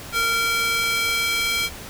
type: tone with high-pass filter sweep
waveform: square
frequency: 461.1 Hz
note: A#4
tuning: 19 cents flat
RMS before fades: -22 dBFS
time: 0.12-1.7 s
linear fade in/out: 50 ms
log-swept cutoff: 1600 to 2500 Hz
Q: 1.7
effects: pink hiss -37 dBFS RMS until 1.89 s